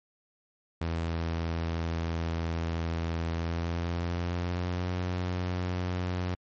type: tone with pitch glide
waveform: sawtooth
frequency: 83 to 89.99 Hz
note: E2 to F#2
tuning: +12 to -48 cents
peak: -25 dBFS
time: 0.81-6.35 s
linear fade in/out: 5 ms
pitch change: +140 cents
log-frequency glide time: 3.31-4.87 s
effects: low-pass 5000 Hz 12 dB/octave + MP3 32 kbps